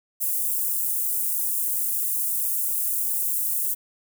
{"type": "high-pass noise", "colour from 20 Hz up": "white", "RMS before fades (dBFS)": -25, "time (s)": [0.2, 3.75], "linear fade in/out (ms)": 20, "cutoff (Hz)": 9200, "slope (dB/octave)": 24, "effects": []}